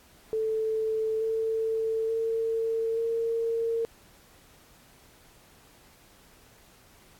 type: tone with pitch steps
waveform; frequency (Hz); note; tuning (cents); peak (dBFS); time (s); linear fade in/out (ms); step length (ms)
sine; 440 / 445.9 / 451.8 / 457.9; A4 / A4 / A4 / A#4; 0 / +23 / +46 / -31; -25; 0.33-3.85; 0; 880
effects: pink hiss -57 dBFS RMS until 7.19 s + AAC 64 kbps

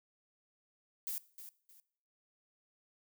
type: noise with echo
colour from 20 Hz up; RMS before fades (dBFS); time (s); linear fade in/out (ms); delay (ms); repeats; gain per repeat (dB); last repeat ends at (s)
violet; -39; 1.07-1.18; 0; 310; 2; -11; 1.8
effects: noise-tail reverb RT60 0.6 s tail -20 dB re dry

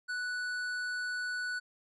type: tone with tanh clipping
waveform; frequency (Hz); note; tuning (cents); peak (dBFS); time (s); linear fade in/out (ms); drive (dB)
sine; 1481; F#6; +1; -35; 0.08-1.6; 20; 12
effects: resampled to 24000 Hz

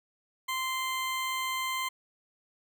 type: tone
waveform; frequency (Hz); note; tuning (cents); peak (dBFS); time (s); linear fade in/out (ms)
20% pulse; 1042; C6; -7; -25; 0.48-1.89; 10
effects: none

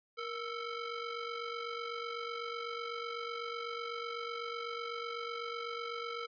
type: ring-modulated tone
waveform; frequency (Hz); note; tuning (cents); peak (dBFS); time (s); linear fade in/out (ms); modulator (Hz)
sawtooth; 892; A5; +23; -31; 0.17-6.27; 20; 422
effects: resampled to 11025 Hz

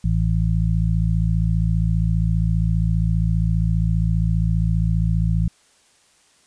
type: harmonic tone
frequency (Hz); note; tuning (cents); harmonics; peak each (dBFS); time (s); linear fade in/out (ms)
55; A1; 0; 1 / 2 / 3; -20 / -21 / -21; 0.04-5.48; 5
effects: white hiss -57 dBFS RMS until 6.46 s + resampled to 22050 Hz

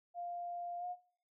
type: tone with pitch glide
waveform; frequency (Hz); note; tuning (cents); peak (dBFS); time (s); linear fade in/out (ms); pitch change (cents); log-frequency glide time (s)
sine; 699 to 715.8; F5 to F5; +1 to +42; -39; 0.14-0.96; 50; +41; 0.79-0.85
effects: noise-tail reverb RT60 0.6 s tail -20 dB re dry

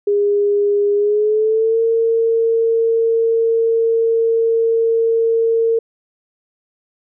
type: tone with pitch glide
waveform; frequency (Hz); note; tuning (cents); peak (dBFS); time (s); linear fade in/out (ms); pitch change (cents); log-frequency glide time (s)
sine; 408.3 to 455.7; G#4 to A#4; -29 to -39; -12; 0.07-5.79; 5; +190; 0.95-1.8
effects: none

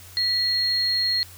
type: tone pair together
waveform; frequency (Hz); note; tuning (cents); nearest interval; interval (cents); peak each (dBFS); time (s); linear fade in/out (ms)
sine; 1954 / 4267; B6 / C8; -19 / +33; octave + major second; 1352; -31 / -20; 0.17-1.23; 0
effects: added 90 Hz sine -46 dBFS peak until 1.37 s + white hiss -46 dBFS RMS until 1.37 s

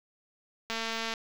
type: click train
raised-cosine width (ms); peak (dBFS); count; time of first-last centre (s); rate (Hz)
0.2; -16; 100; 0.7-1.138; 226
effects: low-pass 6000 Hz 12 dB/octave + 7-bit

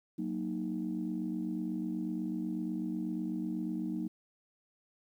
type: chord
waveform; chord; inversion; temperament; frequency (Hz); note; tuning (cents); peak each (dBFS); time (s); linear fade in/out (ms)
sine; D# minor; first; equal; 185 / 233.1 / 311.1; F#3 / A#3 / D#4; 0 / 0 / 0; -37 / -37 / -36; 0.18-4.08; 10
effects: tanh soft clip ceiling -25 dBFS + 11-bit

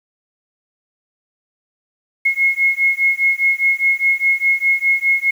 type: beating tone pair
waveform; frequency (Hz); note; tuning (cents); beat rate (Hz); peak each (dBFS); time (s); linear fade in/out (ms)
sine; 2164 / 2168.9; C#7 / C#7; -42 / -38; 4.9; -16; 2.25-5.31; 10
effects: 7-bit

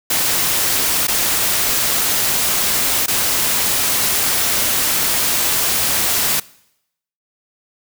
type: noise with dropouts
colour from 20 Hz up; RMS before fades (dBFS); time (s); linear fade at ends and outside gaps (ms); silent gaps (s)
white; -17; 0.1-6.4; 5; 1.071-1.081 / 3.062-3.08
effects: noise-tail reverb RT60 0.8 s tail -22 dB re dry

